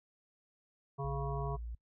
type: harmonic tone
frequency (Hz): 138.59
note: C#3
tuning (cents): 0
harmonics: 1 / 3 / 5 / 7 / 8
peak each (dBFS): -37 / -42 / -44 / -45 / -46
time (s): 0.98-1.57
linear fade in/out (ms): 20
type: tone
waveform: sine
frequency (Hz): 57.8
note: A#1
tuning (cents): -14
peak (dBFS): -39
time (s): 1.04-1.75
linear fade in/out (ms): 5
effects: noise-tail reverb RT60 0.1 s tail -23 dB re dry